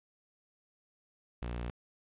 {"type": "tone", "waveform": "sawtooth", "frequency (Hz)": 59.6, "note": "A#1", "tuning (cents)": 39, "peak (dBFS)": -32, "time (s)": [1.42, 1.7], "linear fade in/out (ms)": 0, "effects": ["resampled to 8000 Hz", "11-bit"]}